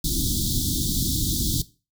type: band-stop noise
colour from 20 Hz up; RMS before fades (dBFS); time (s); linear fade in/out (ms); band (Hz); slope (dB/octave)
pink; -24; 0.04-1.62; 5; 350 to 3400; 96
effects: noise-tail reverb RT60 0.3 s tail -17 dB re dry